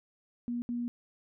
sine tone bursts at uneven times, 240 Hz, B3, 49 cents flat, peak -31 dBFS, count 2, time 0.48-0.62 / 0.69-0.88 s, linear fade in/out 0 ms, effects none

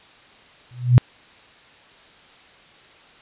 sine tone with exponential growth, 123.47 Hz, B2, in tune, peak -4 dBFS, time 0.71-0.98 s, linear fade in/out 0 ms, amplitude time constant 58 ms, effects white hiss -49 dBFS RMS until 3.21 s + resampled to 8000 Hz

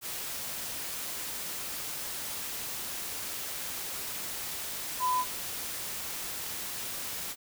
sine tone in noise, 1004 Hz, B5, 28 cents sharp, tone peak -25 dBFS, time 4.99-5.25 s, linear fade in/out 50 ms, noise white, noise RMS -37 dBFS, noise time 0.01-7.36 s, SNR +9 dB, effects none

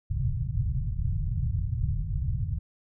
white low-pass noise, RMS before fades -28 dBFS, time 0.1-2.59 s, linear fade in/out 10 ms, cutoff 140 Hz, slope 48 dB/octave, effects none

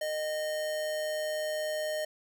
square tone with amplitude modulation, 615 Hz, D#5, 20 cents flat, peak -30 dBFS, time 0.01-2.05 s, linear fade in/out 5 ms, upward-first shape sine, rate 156 Hz, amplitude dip 30%, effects 11-bit

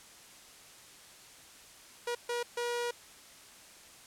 sawtooth tone bursts at uneven times, 479.6 Hz, A#4, 49 cents sharp, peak -28 dBFS, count 3, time 2.07-2.15 / 2.29-2.43 / 2.57-2.91 s, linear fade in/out 5 ms, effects white hiss -54 dBFS RMS until 4.06 s + low-pass 10000 Hz 12 dB/octave

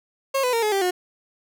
30% pulse tone with pitch steps, 542 / 499.9 / 461.1 / 425.2 / 392.2 / 361.7 Hz, C#5 / B4 / A#4 / G#4 / G4 / F#4, -39 / +21 / -19 / +41 / +1 / -39 cents, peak -17 dBFS, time 0.34-0.91 s, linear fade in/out 10 ms, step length 95 ms, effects none

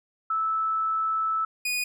sine / sawtooth tone pair in turn, 1311 / 2475 Hz, E6 / D#7, -10 / -10 cents, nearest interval major seventh, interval 1100 cents, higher second, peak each -23 / -22 dBFS, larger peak second, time 0.3-1.45 / 1.65-1.84 s, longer first, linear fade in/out 5 ms, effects none

